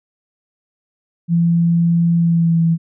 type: tone with pitch glide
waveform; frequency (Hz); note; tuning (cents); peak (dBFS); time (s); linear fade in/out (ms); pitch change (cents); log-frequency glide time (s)
sine; 169.3 to 165.53; E3 to E3; +46 to +8; -11; 1.28-2.78; 50; -38; 2.17-2.62
effects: none